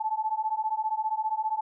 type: beating tone pair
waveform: sine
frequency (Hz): 863 / 878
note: A5 / A5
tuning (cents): -34 / -4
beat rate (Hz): 15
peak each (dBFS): -29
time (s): 0-1.61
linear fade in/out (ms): 10
effects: none